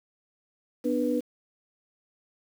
sine tone cluster, 247.3 / 297.9 / 489.5 Hz, B3 / D4 / B4, +3 / +25 / -15 cents, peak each -28 dBFS, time 0.84-1.21 s, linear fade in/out 20 ms, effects 8-bit

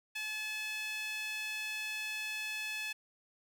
sawtooth tone with high-pass filter, 860 Hz, A5, 40 cents flat, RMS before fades -39 dBFS, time 0.15-2.93 s, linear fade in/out 10 ms, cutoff 2300 Hz, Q 4.1, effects none

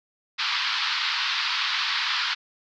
white band-pass noise, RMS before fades -26 dBFS, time 0.38-2.35 s, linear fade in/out 20 ms, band 960 to 4700 Hz, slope 48 dB/octave, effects none

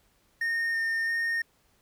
triangle tone with vibrato, 1830 Hz, A#6, 32 cents flat, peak -24 dBFS, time 0.41-1.42 s, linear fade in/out 5 ms, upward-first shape square, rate 1.5 Hz, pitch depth 9 cents each way, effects pink hiss -67 dBFS RMS until 1.81 s

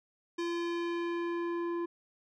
square tone with low-pass filter sweep, 342.4 Hz, F4, 34 cents flat, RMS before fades -34 dBFS, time 0.38-1.86 s, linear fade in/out 10 ms, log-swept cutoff 5300 to 1100 Hz, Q 0.91, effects none

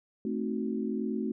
sine chord, A diminished seventh, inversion none, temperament equal with one note detuned, 220 / 261.6 / 309.7 / 370 Hz, A3 / C4 / Eb4 / Gb4, 0 / 0 / -8 / 0 cents, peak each -32 / -35 / -38 / -36 dBFS, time 0.25-1.32 s, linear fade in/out 2 ms, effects none

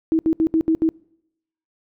sine tone bursts at uneven times, 321.9 Hz, E4, 41 cents flat, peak -14 dBFS, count 6, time 0.12-0.19 / 0.26-0.33 / 0.4-0.47 / 0.54-0.61 / 0.68-0.75 / 0.82-0.89 s, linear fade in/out 0 ms, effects noise-tail reverb RT60 0.8 s tail -26 dB re dry

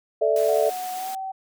sine chord, A suspended fourth, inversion none, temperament equal, 440 / 587.3 / 659.3 Hz, A4 / D5 / E5, 0 / 0 / 0 cents, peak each -22 dBFS, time 0.21-0.7 s, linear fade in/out 10 ms
white high-pass noise, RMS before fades -38 dBFS, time 0.36-1.15 s, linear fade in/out 2 ms, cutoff 180 Hz, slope 48 dB/octave
sine tone with pitch glide, 735 to 766.2 Hz, F#5 to G5, -12 to -40 cents, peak -28 dBFS, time 0.48-1.32 s, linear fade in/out 10 ms, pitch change +72 cents, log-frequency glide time 0.93-1.1 s
effects none

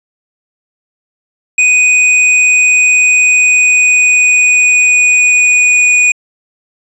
square tone with pitch glide, 2489 to 2468 Hz, D#7 to D#7, 0 to -15 cents, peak -6 dBFS, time 1.58-6.12 s, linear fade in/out 5 ms, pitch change -15 cents, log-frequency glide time 3.26-5.88 s, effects resampled to 24000 Hz + 8-bit

